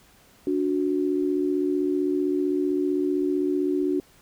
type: tone pair together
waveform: sine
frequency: 290.9 / 366.5 Hz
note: D4 / F#4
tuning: -16 / -16 cents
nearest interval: major third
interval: 400 cents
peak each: -24 dBFS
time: 0.47-4 s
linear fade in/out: 2 ms
effects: pink hiss -56 dBFS RMS until 4.21 s